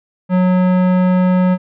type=tone with tanh clipping; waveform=sine; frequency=183 Hz; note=F#3; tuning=19 cents flat; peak=-12 dBFS; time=0.29-1.58 s; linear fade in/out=50 ms; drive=17 dB; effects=none